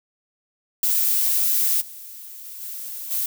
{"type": "noise with level steps", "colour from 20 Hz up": "violet", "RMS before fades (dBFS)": [-20, -39, -37, -33, -24], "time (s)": [0.83, 3.26], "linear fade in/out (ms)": 2, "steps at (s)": [1.8, 2.44, 2.6, 3.1], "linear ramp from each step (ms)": 20, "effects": []}